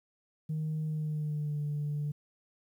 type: tone with pitch glide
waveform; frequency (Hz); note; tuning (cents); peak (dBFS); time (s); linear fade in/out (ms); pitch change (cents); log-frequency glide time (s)
sine; 155.56 to 147.42; D#3 to D3; 0 to +7; -29; 0.49-2.12; 10; -93; 0.85-1.6
effects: tanh soft clip ceiling -28 dBFS + 11-bit